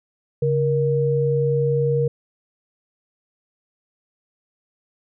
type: tone pair together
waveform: sine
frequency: 140 / 470.9 Hz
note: C#3 / A#4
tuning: +18 / +18 cents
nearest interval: octave + major sixth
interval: 2100 cents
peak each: -20 / -19 dBFS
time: 0.42-2.08 s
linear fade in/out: 5 ms
effects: none